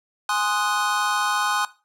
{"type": "chord", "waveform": "square", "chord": "Ab dominant seventh", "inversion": "none", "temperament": "equal", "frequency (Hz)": [830.6, 1046.5, 1244.5, 1480], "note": ["Ab5", "C6", "Eb6", "Gb6"], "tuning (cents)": [0, 0, 0, 0], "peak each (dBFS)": -27, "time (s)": [0.29, 1.65], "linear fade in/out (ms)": 2, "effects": ["noise-tail reverb RT60 0.3 s tail -17 dB re dry", "low-pass 11000 Hz 12 dB/octave"]}